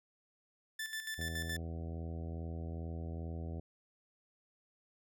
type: tone with tremolo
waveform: sawtooth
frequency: 1760 Hz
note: A6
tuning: in tune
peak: -34 dBFS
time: 0.79-1.57 s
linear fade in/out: 5 ms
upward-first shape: square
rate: 7.1 Hz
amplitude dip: 60%
type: harmonic tone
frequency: 82.41 Hz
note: E2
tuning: in tune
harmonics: 1 / 2 / 3 / 4 / 5 / 6 / 7 / 8 / 9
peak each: -40 / -46 / -50 / -52 / -54 / -56 / -57 / -58 / -59 dBFS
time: 1.18-3.6 s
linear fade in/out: 5 ms
effects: none